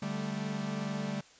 45% pulse chord, D suspended fourth, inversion none, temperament equal with one note detuned, 146.83 / 196 / 218.4 Hz, D3 / G3 / A3, 0 / 0 / -13 cents, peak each -39 / -36 / -38 dBFS, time 0.02-1.21 s, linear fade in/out 5 ms, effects white hiss -58 dBFS RMS until 1.39 s + resampled to 16000 Hz

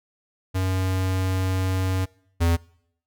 square tone pair in turn, 93.8 / 84.39 Hz, F#2 / E2, +24 / +41 cents, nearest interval major second, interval 183 cents, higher first, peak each -22 / -18 dBFS, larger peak second, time 0.54-2.06 / 2.4-2.57 s, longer first, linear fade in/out 20 ms, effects noise-tail reverb RT60 0.7 s tail -24 dB re dry

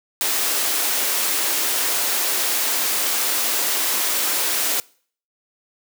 white high-pass noise, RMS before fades -21 dBFS, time 0.21-4.8 s, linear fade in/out 0 ms, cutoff 270 Hz, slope 24 dB/octave, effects noise-tail reverb RT60 0.5 s tail -24 dB re dry

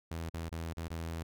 sawtooth tone with dropouts, 82.41 Hz, E2, in tune, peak -33 dBFS, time 0.11-1.23 s, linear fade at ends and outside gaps 5 ms, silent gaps 0.296-0.339 / 0.493-0.517 / 0.734-0.77 / 0.882-0.903 s, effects none

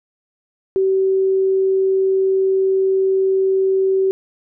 sine tone, 382.9 Hz, G4, 41 cents flat, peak -13 dBFS, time 0.76-4.11 s, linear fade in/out 0 ms, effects none

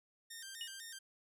10% pulse tone with vibrato, 1700 Hz, G#6, 40 cents sharp, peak -38 dBFS, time 0.3-0.99 s, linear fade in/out 10 ms, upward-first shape square, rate 4 Hz, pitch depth 130 cents each way
sine tone with exponential decay, 2900 Hz, F#7, 35 cents flat, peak -38 dBFS, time 0.61-0.82 s, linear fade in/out 1 ms, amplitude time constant 44 ms
effects none

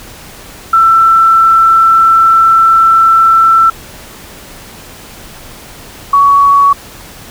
sine tone pair in turn, 1336 / 1123.4 Hz, E6 / C#6, +23 / +23 cents, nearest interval minor third, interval 300 cents, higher first, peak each -3 dBFS, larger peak neither, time 0.73-3.7 / 6.13-6.73 s, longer first, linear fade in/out 5 ms, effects pink hiss -32 dBFS RMS until 7.3 s

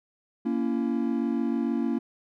triangle chord, A# diminished, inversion none, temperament just, 233.1 / 279.7 / 335.6 Hz, A#3 / C#4 / E4, 0 / +16 / +31 cents, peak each -25 / -27 / -29 dBFS, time 0.45-1.99 s, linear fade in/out 10 ms, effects none

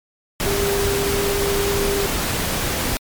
sine tone in noise, 400 Hz, G4, 35 cents sharp, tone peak -20 dBFS, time 0.46-2.06 s, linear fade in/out 0 ms, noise pink, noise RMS -22 dBFS, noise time 0.4-2.97 s, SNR -1 dB, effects MP3 96 kbps

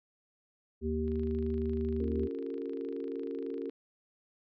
harmonic tone, 77.78 Hz, D#2, in tune, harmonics 1 / 3 / 5, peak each -34 / -34 / -34 dBFS, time 0.81-2.29 s, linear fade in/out 50 ms
click train, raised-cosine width 0.3 ms, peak -40 dBFS, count 69, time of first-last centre 1.08-3.695 s, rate 26 Hz
sine chord, G half-diminished seventh, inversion second, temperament equal with one note detuned, 277.2 / 349.2 / 392 / 455.3 Hz, Db4 / F4 / G4 / Bb4, 0 / 0 / 0 / -41 cents, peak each -39 / -42 / -42 / -39 dBFS, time 2-3.7 s, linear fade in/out 5 ms
effects none

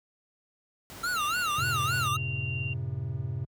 pink noise, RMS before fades -44 dBFS, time 0.9-2.08 s, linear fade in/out 0 ms
square tone with vibrato, 1318.5 Hz, E6, in tune, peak -28 dBFS, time 1.03-2.17 s, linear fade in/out 10 ms, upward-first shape sine, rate 3.5 Hz, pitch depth 200 cents each way
sine tone, 2771 Hz, F7, 14 cents flat, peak -34 dBFS, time 1.16-2.74 s, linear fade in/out 10 ms
triangle chord, F# diminished, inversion none, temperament just, 92.5 / 111 / 133.2 Hz, F#2 / A2 / C3, 0 / +16 / +31 cents, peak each -34 / -33 / -31 dBFS, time 1.58-3.45 s, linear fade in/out 5 ms
effects high-pass 60 Hz 12 dB/octave

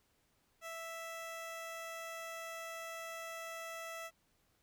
15% pulse tone, 659.3 Hz, E5, in tune, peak -37 dBFS, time 0.61-4.11 s, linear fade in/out 50 ms, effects pink hiss -75 dBFS RMS until 4.62 s

